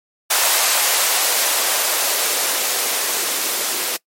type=noise with band-pass filter sweep; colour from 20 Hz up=violet; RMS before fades=-19 dBFS; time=0.3-3.97 s; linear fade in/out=10 ms; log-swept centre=690 to 340 Hz; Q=1.4; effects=noise-tail reverb RT60 0.1 s tail -22 dB re dry + MP3 64 kbps